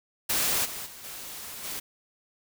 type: noise with level steps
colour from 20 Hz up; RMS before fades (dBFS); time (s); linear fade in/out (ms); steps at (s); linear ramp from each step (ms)
white; -26 / -37 / -45 / -40 / -35; 0.29-1.8; 10; 0.64 / 0.85 / 1.03 / 1.63; 20
effects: none